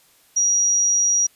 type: tone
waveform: sine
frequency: 5750 Hz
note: F8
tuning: 50 cents sharp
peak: -15 dBFS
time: 0.36-1.27 s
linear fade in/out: 10 ms
effects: white hiss -56 dBFS RMS until 1.35 s + resampled to 32000 Hz